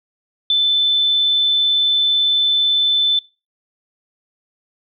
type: tone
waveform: sine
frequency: 3522 Hz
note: A7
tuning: 1 cent sharp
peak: -12 dBFS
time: 0.5-3.19 s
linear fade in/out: 2 ms
effects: noise-tail reverb RT60 0.3 s tail -23 dB re dry